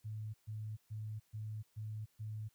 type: tone bursts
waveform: sine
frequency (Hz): 107.9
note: A2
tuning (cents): -33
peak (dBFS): -40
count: 6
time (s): 0.04-2.49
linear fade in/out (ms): 20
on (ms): 300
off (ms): 130
effects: white hiss -75 dBFS RMS until 2.54 s